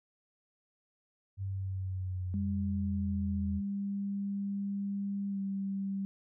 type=exponential sweep; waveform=sine; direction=down; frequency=97.8 to 82.41 Hz; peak=-33 dBFS; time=1.37-3.62 s; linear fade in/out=50 ms
type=tone with pitch glide; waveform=sine; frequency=199.5 to 195.73 Hz; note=G3 to G3; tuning=+31 to -2 cents; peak=-32 dBFS; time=2.34-6.05 s; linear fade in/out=0 ms; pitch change=-33 cents; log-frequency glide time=5.29-5.39 s
effects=none